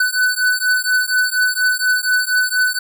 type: beating tone pair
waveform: square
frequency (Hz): 1497 / 1501.2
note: F#6 / F#6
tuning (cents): +20 / +25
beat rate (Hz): 4.2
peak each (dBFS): -18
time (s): 0-2.79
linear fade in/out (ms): 5
effects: none